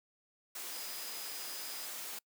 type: tone in noise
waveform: sine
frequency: 4967 Hz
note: D#8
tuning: 4 cents flat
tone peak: -48 dBFS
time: 0.72-1.86 s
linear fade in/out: 5 ms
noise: white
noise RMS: -43 dBFS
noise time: 0.55-2.19 s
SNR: -8 dB
effects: noise-tail reverb RT60 0.1 s tail -26 dB re dry + high-pass 300 Hz 12 dB/octave